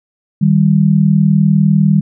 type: tone pair together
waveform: sine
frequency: 156.06 / 196 Hz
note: D#3 / G3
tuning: +6 / 0 cents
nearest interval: major third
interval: 394 cents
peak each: -10 dBFS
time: 0.41-2.01 s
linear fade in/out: 10 ms
effects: none